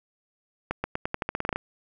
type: accelerating click train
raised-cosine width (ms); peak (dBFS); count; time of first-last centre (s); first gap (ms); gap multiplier
0.5; -12; 13; 0.71-1.56; 130; 0.88
effects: none